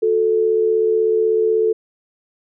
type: tone pair together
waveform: sine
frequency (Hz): 363.8 / 440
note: F#4 / A4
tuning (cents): -29 / 0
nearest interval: minor third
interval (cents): 329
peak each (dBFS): -21 / -14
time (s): 0.02-1.73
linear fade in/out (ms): 10
effects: none